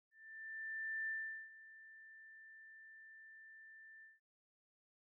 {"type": "tone with ADSR envelope", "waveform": "sine", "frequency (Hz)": 1777, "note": "A6", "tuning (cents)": 17, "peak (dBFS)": -38, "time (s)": [0.11, 4.2], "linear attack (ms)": 970, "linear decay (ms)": 410, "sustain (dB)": -18, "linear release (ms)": 170, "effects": []}